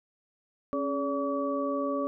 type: tone cluster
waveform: sine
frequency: 275.3 / 420.9 / 571 / 1142 Hz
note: C#4 / G#4 / D5 / D6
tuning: -12 / +23 / -49 / -49 cents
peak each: -31 / -37 / -31 / -34 dBFS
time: 0.73-2.07 s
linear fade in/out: 0 ms
effects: none